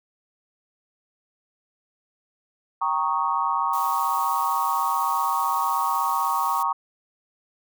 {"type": "chord", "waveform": "sine", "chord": "Eb dominant seventh", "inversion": "first", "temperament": "equal", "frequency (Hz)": [784, 932.3, 1108.7, 1244.5], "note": ["G5", "Bb5", "Db6", "Eb6"], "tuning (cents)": [0, 0, 0, 0], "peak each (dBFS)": [-30, -25, -24, -30], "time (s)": [2.81, 6.73], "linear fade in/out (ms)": 10}
{"type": "noise", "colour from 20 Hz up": "blue", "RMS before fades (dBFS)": -37, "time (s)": [3.73, 6.63], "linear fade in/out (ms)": 5}
{"effects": []}